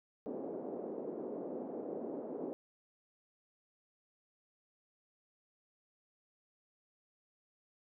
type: band-pass noise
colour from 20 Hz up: white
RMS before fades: -42 dBFS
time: 0.26-2.53 s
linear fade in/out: 0 ms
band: 240 to 510 Hz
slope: 24 dB/octave
effects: none